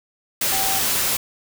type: tone in noise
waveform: sine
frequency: 774 Hz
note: G5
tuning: 22 cents flat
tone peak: -26 dBFS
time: 0.52-0.79 s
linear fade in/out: 5 ms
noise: white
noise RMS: -21 dBFS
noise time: 0.41-1.17 s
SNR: -8 dB
effects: none